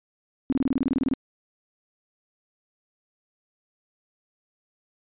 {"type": "tone bursts", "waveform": "sine", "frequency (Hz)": 265.6, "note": "C4", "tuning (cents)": 26, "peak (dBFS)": -19, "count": 13, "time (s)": [0.5, 1.137], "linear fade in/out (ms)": 0, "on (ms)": 25, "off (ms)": 26, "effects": ["resampled to 8000 Hz"]}